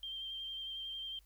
sine tone with vibrato, 3162 Hz, G7, 14 cents sharp, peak -40 dBFS, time 0.03-1.19 s, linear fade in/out 2 ms, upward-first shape sine, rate 11 Hz, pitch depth 18 cents each way, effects added 50 Hz sine -62 dBFS peak until 1.25 s + white hiss -72 dBFS RMS until 1.25 s

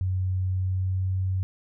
sine tone with pitch glide, 93 to 93.97 Hz, F#2 to F#2, +9 to +27 cents, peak -23 dBFS, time 0.01-1.43 s, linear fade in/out 0 ms, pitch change +18 cents, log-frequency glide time 0.44-1.19 s, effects none

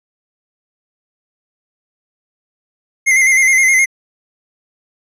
square tone with vibrato, 2093 Hz, C7, in tune, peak -9 dBFS, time 3.06-3.86 s, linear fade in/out 20 ms, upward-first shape square, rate 9.6 Hz, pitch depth 40 cents each way, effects low-pass 11000 Hz 12 dB/octave

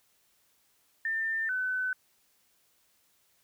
sine tone pair in turn, 1796 / 1510.2 Hz, A6 / F#6, +35 / +35 cents, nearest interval minor third, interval 300 cents, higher first, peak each -28 dBFS, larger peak neither, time 1.05-1.49 / 1.49-1.93 s, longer neither, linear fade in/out 2 ms, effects white hiss -69 dBFS RMS until 3.43 s

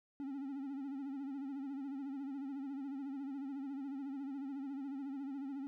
triangle tone with vibrato, 274.7 Hz, C#4, 16 cents flat, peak -38 dBFS, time 0.2-5.67 s, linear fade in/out 0 ms, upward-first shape sine, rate 14 Hz, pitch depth 78 cents each way, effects none

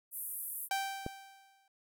pink band-pass noise, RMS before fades -41 dBFS, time 0.11-0.69 s, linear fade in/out 50 ms, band 10000 to 15000 Hz, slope 48 dB/octave
sawtooth tone with exponential decay, 781 Hz, G5, 7 cents flat, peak -26 dBFS, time 0.71-1.68 s, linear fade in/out 2 ms, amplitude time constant 210 ms
click, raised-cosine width 2 ms, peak -23 dBFS, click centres 1.064 s
effects none

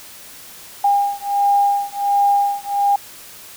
sine beating tone pair, 806 / 807.4 Hz, G5 / G#5, +48 / -49 cents, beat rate 1.4 Hz, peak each -17 dBFS, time 0.84-2.96 s, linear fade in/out 5 ms, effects white hiss -39 dBFS RMS until 3.56 s

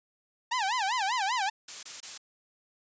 sawtooth tone with vibrato, 884 Hz, A5, 8 cents sharp, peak -23 dBFS, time 0.51-1.5 s, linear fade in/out 10 ms, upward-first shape sine, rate 5.1 Hz, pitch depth 260 cents each way
blue noise bursts, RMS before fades -36 dBFS, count 3, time 1.68-2.178 s, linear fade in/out 5 ms, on 150 ms, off 24 ms
effects resampled to 16000 Hz

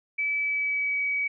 sine tone with pitch glide, 2301 to 2271 Hz, D7 to C#7, -36 to +41 cents, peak -24 dBFS, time 0.18-1.28 s, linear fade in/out 10 ms, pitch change -23 cents, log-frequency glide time 0.38-1.02 s, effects none

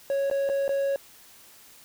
triangle tone with dropouts, 553 Hz, C#5, 4 cents flat, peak -21 dBFS, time 0.1-0.96 s, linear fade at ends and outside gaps 1 ms, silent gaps 0.3-0.312 / 0.491-0.497 / 0.68-0.692 s, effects white hiss -52 dBFS RMS until 1.84 s

